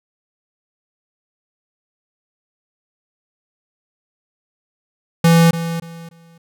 square tone with echo, 166.8 Hz, E3, 21 cents sharp, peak -9 dBFS, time 5.24-5.51 s, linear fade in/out 5 ms, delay 290 ms, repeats 3, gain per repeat -12 dB, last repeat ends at 6.38 s, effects none

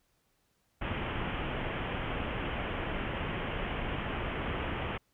pink low-pass noise, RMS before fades -35 dBFS, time 0.81-4.98 s, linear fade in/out 10 ms, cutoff 3200 Hz, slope 96 dB/octave, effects pink hiss -74 dBFS RMS until 5.13 s

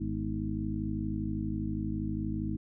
harmonic tone with a mistuned harmonic, 52.5 Hz, G#1, 19 cents sharp, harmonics 1 / 2 / 3 / 4 / 5 / 6, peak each -38 / -37 / -40 / -36 / -40 / -37 dBFS, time 0-2.57 s, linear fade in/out 10 ms, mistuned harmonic 5, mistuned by -81 cents, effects none

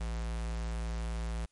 square tone with notch filter, 56.6 Hz, A1, 50 cents sharp, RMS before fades -35 dBFS, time 0-1.46 s, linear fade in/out 10 ms, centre 320 Hz, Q 1.9, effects white hiss -75 dBFS RMS until 1.51 s + MP3 48 kbps

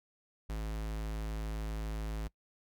square tone, 53.7 Hz, A1, 41 cents flat, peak -36 dBFS, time 0.49-2.28 s, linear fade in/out 10 ms, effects noise-tail reverb RT60 0.1 s tail -22 dB re dry

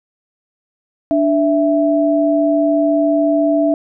sine tone pair together, 294 / 660 Hz, D4 / E5, +2 / +2 cents, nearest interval octave + major second, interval 1400 cents, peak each -14 dBFS, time 1.11-3.74 s, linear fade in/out 0 ms, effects none

